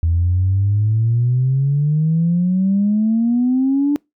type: exponential sweep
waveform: sine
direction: up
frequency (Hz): 81.6 to 293.3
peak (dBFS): -12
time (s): 0.03-3.96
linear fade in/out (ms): 0
effects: noise-tail reverb RT60 0.2 s tail -26 dB re dry + tanh soft clip ceiling -8 dBFS